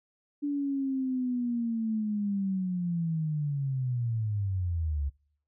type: linear sweep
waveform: sine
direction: down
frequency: 291 to 68.1 Hz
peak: -27 dBFS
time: 0.42-5.1 s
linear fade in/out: 20 ms
effects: noise-tail reverb RT60 0.6 s tail -24 dB re dry